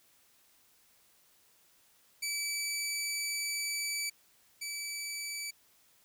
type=tone pair in turn; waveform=15% pulse; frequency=2304 / 2304 Hz; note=D7 / D7; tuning=-34 / -34 cents; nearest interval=unison; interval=0 cents; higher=neither; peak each=-26 / -30 dBFS; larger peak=first; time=2.22-4.1 / 4.61-5.51 s; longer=first; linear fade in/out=10 ms; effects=white hiss -66 dBFS RMS until 6.04 s